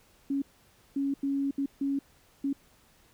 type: tone bursts at uneven times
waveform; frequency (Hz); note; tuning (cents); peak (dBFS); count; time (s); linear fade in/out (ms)
sine; 277.2; C#4; 0; -26; 6; 0.3-0.42 / 0.96-1.14 / 1.23-1.51 / 1.58-1.66 / 1.81-1.99 / 2.44-2.53; 5
effects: pink hiss -62 dBFS RMS until 3.13 s